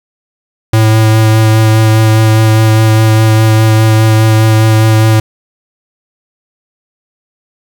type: tone with vibrato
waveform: square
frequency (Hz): 110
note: A2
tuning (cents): 0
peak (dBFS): -5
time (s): 0.73-5.2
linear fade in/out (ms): 5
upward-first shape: sine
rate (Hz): 4.9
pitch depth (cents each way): 13
effects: 7-bit